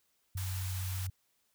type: tone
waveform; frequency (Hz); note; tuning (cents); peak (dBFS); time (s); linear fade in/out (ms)
sine; 93.2; F#2; +13; -34; 0.35-1.1; 5
type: high-pass noise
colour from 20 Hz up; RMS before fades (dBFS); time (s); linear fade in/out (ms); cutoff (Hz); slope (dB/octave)
white; -44; 0.37-1.07; 5; 710; 96
effects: white hiss -75 dBFS RMS until 1.54 s